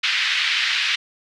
pink band-pass noise, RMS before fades -21 dBFS, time 0.03-0.96 s, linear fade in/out 10 ms, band 1800 to 4100 Hz, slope 24 dB/octave, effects none

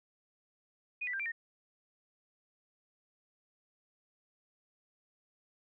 sine tone with pitch steps, 2476 / 1974 / 1585 / 2356 / 1845 Hz, D#7 / B6 / G6 / D7 / A#6, -9 / -1 / +19 / +5 / -18 cents, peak -34 dBFS, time 1.01-1.32 s, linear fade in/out 10 ms, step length 62 ms, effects none

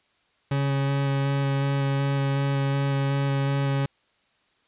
40% pulse tone with vibrato, 138.59 Hz, C#3, in tune, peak -21 dBFS, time 0.51-3.86 s, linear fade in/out 5 ms, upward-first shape square, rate 2.7 Hz, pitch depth 8 cents each way, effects white hiss -66 dBFS RMS until 4.67 s + resampled to 8000 Hz

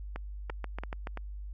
two click trains, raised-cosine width 0.5 ms, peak -22 / -23 dBFS, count 5 / 4, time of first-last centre 0.5-1.071 / 0.16-1.174 s, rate 7 / 2.96 Hz, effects added 50 Hz sine -38 dBFS peak until 1.53 s

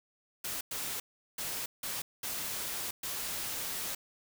white noise bursts at uneven times, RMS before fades -37 dBFS, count 6, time 0.44-0.61 / 0.71-1 / 1.38-1.66 / 1.83-2.02 / 2.23-2.91 / 3.03-3.95 s, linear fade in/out 5 ms, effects none

